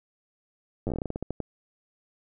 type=slowing click train; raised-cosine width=2 ms; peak=-17 dBFS; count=15; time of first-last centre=0.87-1.403 s; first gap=9 ms; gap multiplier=1.2; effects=none